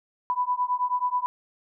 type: beating tone pair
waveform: sine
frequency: 987.8 / 997.1 Hz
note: B5 / B5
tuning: 0 / +16 cents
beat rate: 9.3 Hz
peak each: -26 dBFS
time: 0.3-1.26 s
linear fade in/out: 0 ms
effects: none